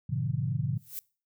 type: chord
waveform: sine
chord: G# diminished seventh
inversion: none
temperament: equal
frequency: 103.83 / 123.47 / 146.83 / 174.61 Hz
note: G#2 / B2 / D3 / F3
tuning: 0 / 0 / 0 / 0 cents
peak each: -35 / -31 / -31 / -37 dBFS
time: 0.09-0.78 s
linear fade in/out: 10 ms
type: noise with exponential growth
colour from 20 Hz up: violet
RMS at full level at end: -34 dBFS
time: 0.76-0.99 s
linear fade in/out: 0 ms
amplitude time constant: 50 ms
effects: noise-tail reverb RT60 0.4 s tail -24 dB re dry